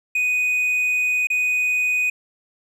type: tone with dropouts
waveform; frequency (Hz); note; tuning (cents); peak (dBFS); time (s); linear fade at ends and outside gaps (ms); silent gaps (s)
triangle; 2489; D#7; 0; -16; 0.15-2.1; 5; 1.271-1.301
effects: none